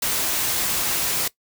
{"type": "noise", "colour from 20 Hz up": "white", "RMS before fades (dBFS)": -23, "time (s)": [0.02, 1.28], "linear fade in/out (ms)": 5, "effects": ["noise-tail reverb RT60 0.1 s tail -19 dB re dry"]}